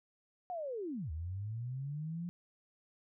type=linear two-way sweep; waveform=sine; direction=down then up; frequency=740 to 74.6 to 177 Hz; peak=-37 dBFS; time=0.5-2.29 s; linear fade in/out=0 ms; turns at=1.11 s; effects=none